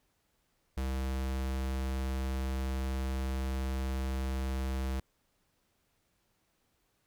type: tone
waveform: square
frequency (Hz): 65.8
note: C2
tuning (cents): +10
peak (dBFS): -32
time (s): 0.77-5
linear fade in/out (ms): 5
effects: pink hiss -75 dBFS RMS until 7.06 s